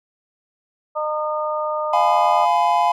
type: harmonic tone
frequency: 305 Hz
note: D#4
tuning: 34 cents flat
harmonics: 2 / 3 / 4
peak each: -23 / -27 / -25 dBFS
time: 0.95-2.46 s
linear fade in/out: 20 ms
type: chord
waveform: triangle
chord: F diminished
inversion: none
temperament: just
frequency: 698.5 / 838.1 / 1005.8 Hz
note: F5 / Ab5 / Cb6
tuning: 0 / +16 / +31 cents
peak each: -17 dBFS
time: 1.93-2.92 s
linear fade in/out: 5 ms
effects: none